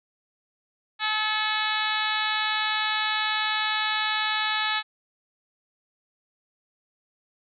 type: harmonic tone with a mistuned harmonic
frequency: 430 Hz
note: A4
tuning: 40 cents flat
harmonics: 2 / 3 / 4 / 5 / 6 / 7 / 8 / 9 / 10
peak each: -31 / -31 / -29 / -33 / -34 / -36 / -33 / -32 / -39 dBFS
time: 0.99-4.83 s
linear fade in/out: 50 ms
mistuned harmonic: 5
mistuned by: +31 cents
effects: none